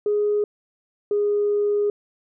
sine tone pair in turn, 415.8 / 412.2 Hz, G#4 / G#4, +2 / -13 cents, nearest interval unison, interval 15 cents, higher first, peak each -17 dBFS, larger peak neither, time 0.06-0.44 / 1.11-1.9 s, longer second, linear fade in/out 2 ms, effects tanh soft clip ceiling -13 dBFS

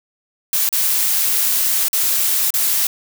blue noise with dropouts, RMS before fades -17 dBFS, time 0.53-2.87 s, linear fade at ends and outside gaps 2 ms, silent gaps 0.691-0.727 / 1.884-1.93 / 2.505-2.539 s, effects none

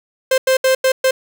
45% pulse tone bursts at uneven times, 523.3 Hz, C5, in tune, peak -11 dBFS, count 5, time 0.31-0.38 / 0.47-0.57 / 0.64-0.75 / 0.84-0.92 / 1.04-1.11 s, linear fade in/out 5 ms, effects none

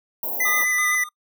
white band-stop noise, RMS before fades -27 dBFS, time 0.23-0.64 s, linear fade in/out 2 ms, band 980 to 12000 Hz, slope 96 dB/octave
square tone with vibrato, 2000 Hz, B6, 21 cents sharp, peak -20 dBFS, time 0.4-1.04 s, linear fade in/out 5 ms, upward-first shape square, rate 7.8 Hz, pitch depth 15 cents each way
square tone with tremolo, 1217 Hz, D#6, 39 cents flat, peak -27 dBFS, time 0.45-1.09 s, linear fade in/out 5 ms, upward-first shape square, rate 3 Hz, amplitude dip 65%
effects noise-tail reverb RT60 0.1 s tail -22 dB re dry + high-pass 300 Hz 12 dB/octave

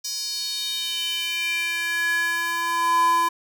square tone with high-pass filter sweep, 337.6 Hz, E4, 41 cents sharp, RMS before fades -24 dBFS, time 0.04-3.29 s, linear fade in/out 10 ms, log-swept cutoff 5400 to 870 Hz, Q 4.8, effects none

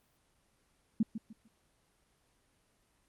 sine tone with echo, 220 Hz, A3, in tune, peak -24 dBFS, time 1-1.03 s, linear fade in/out 5 ms, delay 150 ms, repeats 3, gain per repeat -11 dB, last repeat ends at 1.48 s, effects pink hiss -72 dBFS RMS until 3.08 s + Opus 24 kbps

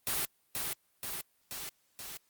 white noise with echo, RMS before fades -32 dBFS, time 0.07-0.25 s, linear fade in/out 0 ms, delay 480 ms, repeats 4, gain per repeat -3 dB, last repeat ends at 2.17 s, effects white hiss -72 dBFS RMS until 2.29 s + Opus 32 kbps

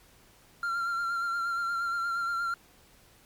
triangle tone with vibrato, 1378 Hz, F6, 24 cents flat, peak -26 dBFS, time 0.63-2.54 s, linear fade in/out 2 ms, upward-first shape sine, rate 8.5 Hz, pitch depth 31 cents each way, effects pink hiss -59 dBFS RMS until 3.25 s + MP3 96 kbps

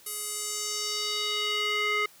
square tone with band-pass filter sweep, 419.1 Hz, G#4, 16 cents sharp, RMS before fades -30 dBFS, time 0.06-2.06 s, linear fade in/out 5 ms, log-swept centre 11000 to 1900 Hz, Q 2.1, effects white hiss -55 dBFS RMS until 2.2 s + high-pass 80 Hz 12 dB/octave

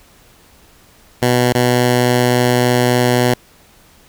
10% pulse tone with dropouts, 123.47 Hz, B2, in tune, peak -3 dBFS, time 1.22-3.34 s, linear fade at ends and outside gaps 5 ms, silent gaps 1.528-1.549 s, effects pink hiss -48 dBFS RMS until 4.08 s

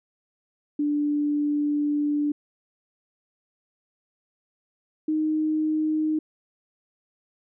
sine tone pair in turn, 293.7 / 310.1 Hz, D4 / D#4, 0 / -6 cents, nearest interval minor second, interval 94 cents, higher second, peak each -21 dBFS, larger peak neither, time 0.79-2.32 / 5.08-6.19 s, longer first, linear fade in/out 5 ms, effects none

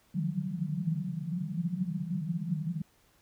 pink band-pass noise, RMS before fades -33 dBFS, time 0.14-2.82 s, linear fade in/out 5 ms, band 150 to 190 Hz, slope 96 dB/octave, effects pink hiss -66 dBFS RMS until 3.21 s

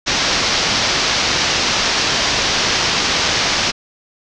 white low-pass noise, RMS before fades -17 dBFS, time 0.06-3.72 s, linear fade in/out 20 ms, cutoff 6000 Hz, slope 48 dB/octave, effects none

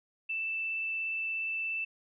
sine tone with vibrato, 2651 Hz, E7, 9 cents sharp, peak -31 dBFS, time 0.29-1.85 s, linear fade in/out 10 ms, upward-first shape triangle, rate 17 Hz, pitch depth 9 cents each way, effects none

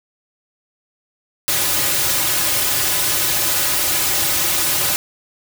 white noise with comb filter, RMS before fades -18 dBFS, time 1.48-4.96 s, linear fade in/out 0 ms, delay 4.4 ms, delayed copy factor -0.95, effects none

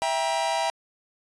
45% pulse chord, E diminished, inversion none, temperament just, 659.3 / 791.1 / 949.3 Hz, E5 / G5 / Bb5, 0 / +16 / +31 cents, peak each -28 dBFS, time 0.02-0.7 s, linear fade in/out 0 ms, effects resampled to 22050 Hz

